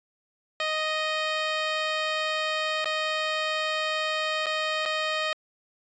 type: tone with dropouts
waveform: 10% pulse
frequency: 622.3 Hz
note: D#5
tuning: in tune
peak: -17 dBFS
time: 0.6-5.33 s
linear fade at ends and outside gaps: 1 ms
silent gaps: 2.845-2.856 / 4.459-4.466 / 4.854-4.859 s
effects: resampled to 16000 Hz